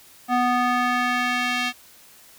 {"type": "tone with band-pass filter sweep", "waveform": "square", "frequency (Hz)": 246.9, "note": "B3", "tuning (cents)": 0, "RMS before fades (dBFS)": -22, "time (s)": [0.28, 1.73], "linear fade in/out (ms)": 50, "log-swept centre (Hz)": [930, 2800], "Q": 1.3, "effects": ["white hiss -50 dBFS RMS until 2.38 s"]}